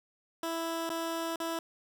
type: tone with dropouts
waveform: 15% pulse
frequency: 330.2 Hz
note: E4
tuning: 3 cents sharp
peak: -26 dBFS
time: 0.43-1.59 s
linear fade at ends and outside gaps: 2 ms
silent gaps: 0.893-0.901 / 1.359-1.401 s
effects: none